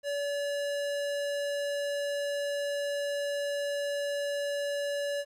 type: tone with low-pass filter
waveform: square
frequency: 572 Hz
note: D5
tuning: 46 cents flat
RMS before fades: -32 dBFS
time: 0.03-5.25 s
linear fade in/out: 50 ms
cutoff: 11000 Hz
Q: 0.62
effects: 11-bit